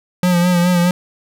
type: tone with vibrato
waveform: square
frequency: 176.9 Hz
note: F3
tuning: 23 cents sharp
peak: -12 dBFS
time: 0.23-0.91 s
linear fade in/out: 2 ms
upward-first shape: sine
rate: 4.8 Hz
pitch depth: 41 cents each way
effects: none